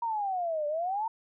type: exponential two-way sweep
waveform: sine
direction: down then up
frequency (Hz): 950 to 582 to 922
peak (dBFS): -28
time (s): 0.02-1.08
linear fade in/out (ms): 5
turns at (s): 0.67
effects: none